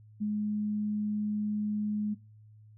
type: tone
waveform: sine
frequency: 210 Hz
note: G#3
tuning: 19 cents sharp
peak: -28 dBFS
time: 0.2-2.15 s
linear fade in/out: 20 ms
effects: noise-tail reverb RT60 0.3 s tail -21 dB re dry + added 107 Hz sine -52 dBFS peak until 2.77 s